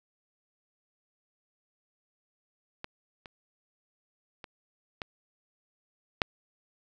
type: clicks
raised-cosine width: 0.3 ms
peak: -21 / -28 / -26 / -19 / -7 dBFS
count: 5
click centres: 2.844 / 3.258 / 4.442 / 5.018 / 6.218 s
effects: none